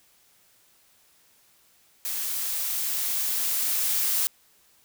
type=noise with level ramp; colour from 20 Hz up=blue; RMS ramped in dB=-30 to -24 dBFS; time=2.05-4.27 s; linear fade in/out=0 ms; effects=white hiss -61 dBFS RMS until 4.84 s